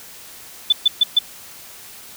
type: tone bursts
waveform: sine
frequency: 3500 Hz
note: A7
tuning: 10 cents flat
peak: -9 dBFS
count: 4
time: 0.7-1.19 s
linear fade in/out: 5 ms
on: 25 ms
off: 130 ms
effects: white hiss -40 dBFS RMS until 2.16 s